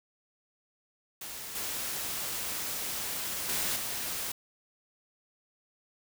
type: noise with level steps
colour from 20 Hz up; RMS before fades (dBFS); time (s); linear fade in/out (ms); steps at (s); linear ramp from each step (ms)
white; -41 / -35 / -31 / -35; 1.21-4.32; 5; 1.55 / 3.49 / 3.76; 5
effects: none